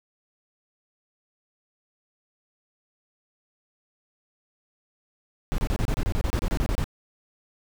brown noise bursts, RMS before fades -24 dBFS, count 15, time 5.52-6.842 s, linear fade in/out 0 ms, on 62 ms, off 28 ms, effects none

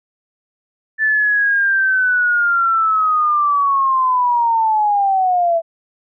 sine linear sweep, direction down, 1760 to 656 Hz, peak -12 dBFS, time 0.98-5.62 s, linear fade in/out 50 ms, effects none

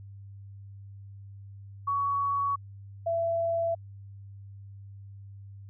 sine tone pair in turn, 1123 / 669.4 Hz, C#6 / E5, +22 / +26 cents, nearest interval major sixth, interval 896 cents, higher first, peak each -25 dBFS, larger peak neither, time 1.87-2.56 / 3.06-3.75 s, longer neither, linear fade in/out 10 ms, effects added 99 Hz sine -43 dBFS peak until 5.69 s

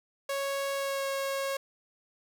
sawtooth tone with pitch glide, 553 to 547 Hz, C#5 to C#5, -4 to -23 cents, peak -26 dBFS, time 0.29-1.57 s, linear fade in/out 5 ms, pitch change -19 cents, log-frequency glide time 0.75-1.06 s, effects none

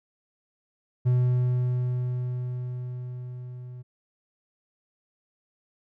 triangle tone with level ramp, 124.6 Hz, B2, 16 cents sharp, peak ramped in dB -16 to -36 dBFS, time 1.05-3.83 s, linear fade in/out 20 ms, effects none

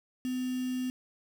sine tone with quantisation, 253.9 Hz, B3, 48 cents sharp, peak -30 dBFS, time 0.25-0.9 s, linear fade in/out 0 ms, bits 7, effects none

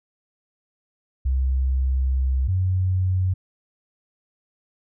sine tone pair in turn, 65.41 / 92.7 Hz, C2 / F#2, 0 / +4 cents, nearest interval tritone, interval 604 cents, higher second, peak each -18 dBFS, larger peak neither, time 1.25-2.48 / 2.48-3.34 s, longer first, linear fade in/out 10 ms, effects none

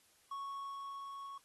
triangle tone with level ramp, 1107 Hz, C#6, 3 cents flat, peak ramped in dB -38 to -43 dBFS, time 0.31-1.38 s, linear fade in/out 5 ms, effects white hiss -69 dBFS RMS until 1.44 s + AAC 32 kbps

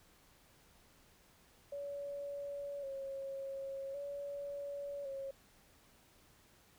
sine tone with vibrato, 556 Hz, C#5, 5 cents sharp, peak -40 dBFS, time 1.72-5.31 s, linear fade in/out 5 ms, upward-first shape square, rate 0.45 Hz, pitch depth 36 cents each way, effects pink hiss -66 dBFS RMS until 6.78 s

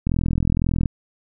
click train, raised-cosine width 5 ms, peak -8 dBFS, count 34, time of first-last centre 0.07-0.858 s, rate 41.9 Hz, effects none

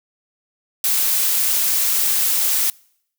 blue noise, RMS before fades -18 dBFS, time 0.84-2.7 s, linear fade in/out 2 ms, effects noise-tail reverb RT60 0.7 s tail -26 dB re dry

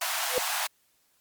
pink high-pass noise, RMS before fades -30 dBFS, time 0.01-0.67 s, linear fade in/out 5 ms, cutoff 640 Hz, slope 96 dB/octave
sine tone with exponential growth, 504 Hz, B4, 35 cents sharp, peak -19 dBFS, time 0.27-0.38 s, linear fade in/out 0 ms, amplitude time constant 22 ms
effects white hiss -68 dBFS RMS until 1.2 s + Opus 48 kbps

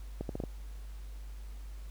accelerating click train, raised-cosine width 2 ms, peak -22 dBFS, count 5, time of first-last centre 0.21-0.438 s, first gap 82 ms, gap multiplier 0.76, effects added 50 Hz sine -41 dBFS peak until 1.9 s + pink hiss -60 dBFS RMS until 1.9 s

